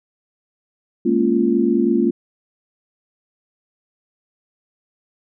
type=chord; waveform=sine; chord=Bb minor seventh; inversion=third; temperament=equal with one note detuned; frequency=207.7 / 233.1 / 277.2 / 346.6 Hz; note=Ab3 / Bb3 / Db4 / F4; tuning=0 / 0 / 0 / -13 cents; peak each=-22 / -18 / -21 / -18 dBFS; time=1.05-2.11 s; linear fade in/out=10 ms; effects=none